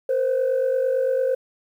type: tone pair together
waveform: sine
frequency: 474.4 / 523.3 Hz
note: A#4 / C5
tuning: +30 / 0 cents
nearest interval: major second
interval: 170 cents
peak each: -23 / -18 dBFS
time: 0.09-1.35 s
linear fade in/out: 5 ms
effects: tanh soft clip ceiling -15 dBFS + 9-bit